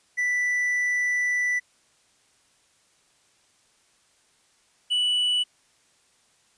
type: tone pair in turn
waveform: triangle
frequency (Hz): 1975.5 / 2960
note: B6 / F#7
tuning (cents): 0 / 0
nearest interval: perfect fifth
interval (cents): 700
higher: second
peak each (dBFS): -20 / -19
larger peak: second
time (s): 0.17-1.6 / 4.9-5.44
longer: first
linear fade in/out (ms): 20
effects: white hiss -63 dBFS RMS until 6.57 s + resampled to 22050 Hz